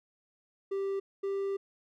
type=tone pair in turn; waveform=triangle; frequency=392 / 393.7 Hz; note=G4 / G4; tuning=0 / +8 cents; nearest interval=unison; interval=8 cents; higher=second; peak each=-28 dBFS; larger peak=neither; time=0.71-1 / 1.23-1.57 s; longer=second; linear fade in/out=10 ms; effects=none